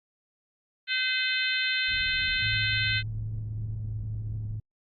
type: harmonic tone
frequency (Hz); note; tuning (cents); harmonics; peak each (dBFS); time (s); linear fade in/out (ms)
513; C5; -34; 3 / 4 / 5 / 6 / 7 / 8; -30 / -31 / -32 / -33 / -33 / -34; 0.87-3.03; 50
type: low-pass noise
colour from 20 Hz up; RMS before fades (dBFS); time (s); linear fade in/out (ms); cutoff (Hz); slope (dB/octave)
pink; -40; 1.87-4.6; 50; 120; 12
type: tone with pitch glide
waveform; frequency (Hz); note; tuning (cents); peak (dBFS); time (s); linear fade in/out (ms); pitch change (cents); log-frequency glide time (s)
sine; 108.6 to 107.04; A2 to A2; -22 to -47; -31; 2.42-4.6; 5; -25; 2.72-4.31
effects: Opus 48 kbps